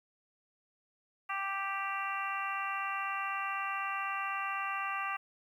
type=harmonic tone; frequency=392 Hz; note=G4; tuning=in tune; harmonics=2 / 3 / 4 / 5 / 6 / 7; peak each=-41 / -36 / -42 / -42 / -45 / -41 dBFS; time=1.29-5.17 s; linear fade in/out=10 ms; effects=11-bit